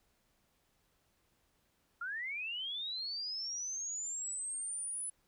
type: linear sweep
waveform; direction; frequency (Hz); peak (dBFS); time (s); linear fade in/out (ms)
sine; up; 1359 to 10110; -37; 2.01-5.1; 5
effects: pink hiss -75 dBFS RMS until 5.27 s